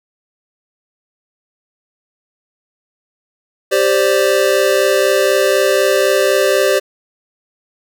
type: chord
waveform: square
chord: G suspended fourth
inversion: none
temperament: equal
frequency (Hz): 392 / 523.3 / 587.3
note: G4 / C5 / D5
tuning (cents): 0 / 0 / 0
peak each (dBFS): -16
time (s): 3.71-6.8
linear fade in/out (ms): 20
effects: none